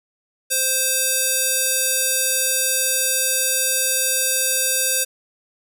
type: tone with band-pass filter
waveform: square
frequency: 523.3 Hz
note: C5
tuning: in tune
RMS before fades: -20 dBFS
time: 0.5-5.05 s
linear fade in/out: 20 ms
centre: 10000 Hz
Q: 1.3
effects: none